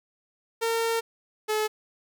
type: tone pair in turn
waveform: sawtooth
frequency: 457 / 429.6 Hz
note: A#4 / A4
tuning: -34 / -41 cents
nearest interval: minor second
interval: 107 cents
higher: first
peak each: -20 dBFS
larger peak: neither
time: 0.61-1.01 / 1.48-1.68 s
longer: first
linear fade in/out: 20 ms
effects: none